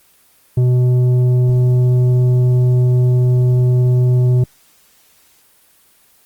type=tone with tanh clipping; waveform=sine; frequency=124.9 Hz; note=B2; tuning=20 cents sharp; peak=-11 dBFS; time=0.57-4.44 s; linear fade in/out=5 ms; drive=8 dB; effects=white hiss -52 dBFS RMS until 6.25 s + Opus 24 kbps